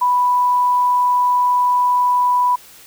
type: tone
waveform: sine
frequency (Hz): 987.8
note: B5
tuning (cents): 0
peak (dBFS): -12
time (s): 0.01-2.56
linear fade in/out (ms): 10
effects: white hiss -43 dBFS RMS until 2.86 s